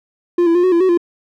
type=tone with pitch steps; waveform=triangle; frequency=349.3 / 334.7 / 353.2 / 369.9 / 339.2 / 374.7 / 345.2 Hz; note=F4 / E4 / F4 / F#4 / E4 / F#4 / F4; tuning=0 / +26 / +20 / 0 / +50 / +22 / -20 cents; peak=-8 dBFS; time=0.38-0.975 s; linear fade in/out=5 ms; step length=85 ms; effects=none